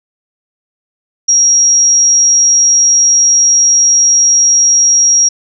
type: tone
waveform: sine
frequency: 5650 Hz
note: F8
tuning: 19 cents sharp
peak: -5 dBFS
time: 1.28-5.29 s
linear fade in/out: 10 ms
effects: none